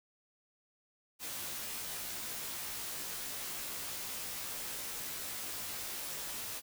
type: noise with comb filter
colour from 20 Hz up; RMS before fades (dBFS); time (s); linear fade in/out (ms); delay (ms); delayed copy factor
white; -41; 1.19-6.62; 50; 16; -1
effects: none